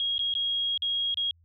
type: tone with dropouts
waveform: sine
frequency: 3281 Hz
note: G#7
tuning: 22 cents flat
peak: -25 dBFS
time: 0-1.31 s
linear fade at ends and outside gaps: 1 ms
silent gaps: 0.181-0.192 / 0.339-0.351 / 0.776-0.821 / 1.143-1.172 s
effects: added 84 Hz sine -58 dBFS peak until 1.44 s